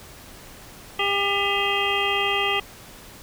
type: harmonic tone with a mistuned harmonic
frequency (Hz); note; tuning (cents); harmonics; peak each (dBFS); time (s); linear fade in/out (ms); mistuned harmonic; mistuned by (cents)
400; G4; +35; 1 / 2 / 3 / 5 / 6 / 7 / 8; -28 / -28 / -28 / -28 / -28 / -28 / -28; 0.99-2.6; 5; 6; +99
effects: pink hiss -44 dBFS RMS until 3.22 s